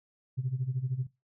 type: tone with tremolo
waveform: sine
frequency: 129.5 Hz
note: C3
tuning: 17 cents flat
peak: -25 dBFS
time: 0.37-1.07 s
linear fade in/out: 20 ms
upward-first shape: sine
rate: 13 Hz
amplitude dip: 85%
effects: noise-tail reverb RT60 0.2 s tail -17 dB re dry + tanh soft clip ceiling -22 dBFS